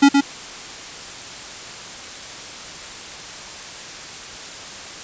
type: tone with echo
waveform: square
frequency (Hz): 280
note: C#4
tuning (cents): +18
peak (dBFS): -8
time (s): 0.02-0.09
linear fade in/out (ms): 10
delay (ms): 120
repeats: 1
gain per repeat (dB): -4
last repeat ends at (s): 0.21
effects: white hiss -34 dBFS RMS until 5.03 s + resampled to 16000 Hz